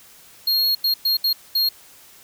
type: tone bursts at uneven times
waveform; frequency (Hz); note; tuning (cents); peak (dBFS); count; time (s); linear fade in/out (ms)
square; 4274; C8; +36; -17; 5; 0.47-0.75 / 0.84-0.94 / 1.05-1.17 / 1.24-1.33 / 1.55-1.69; 5
effects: white hiss -48 dBFS RMS until 2.23 s